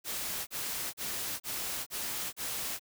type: noise bursts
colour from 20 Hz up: white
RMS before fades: -36 dBFS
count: 6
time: 0.04-2.795 s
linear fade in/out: 50 ms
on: 430 ms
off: 35 ms
effects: none